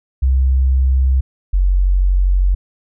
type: tone pair in turn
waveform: sine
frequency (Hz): 65.41 / 46.25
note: C2 / F#1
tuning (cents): 0 / 0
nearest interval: tritone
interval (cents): 600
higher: first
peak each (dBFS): -10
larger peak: neither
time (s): 0.22-1.21 / 1.53-2.55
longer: second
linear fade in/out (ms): 10
effects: none